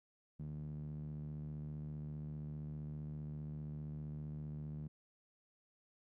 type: tone with band-pass filter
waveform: sawtooth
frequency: 75.2 Hz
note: D2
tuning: 42 cents sharp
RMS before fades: -45 dBFS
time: 0.39-4.88 s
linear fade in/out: 10 ms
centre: 170 Hz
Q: 4.2
effects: none